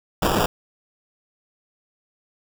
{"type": "noise with sample-and-hold", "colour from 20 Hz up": "blue", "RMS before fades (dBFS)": -20, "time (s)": [0.22, 0.46], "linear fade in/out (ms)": 5, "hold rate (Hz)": 2100, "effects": []}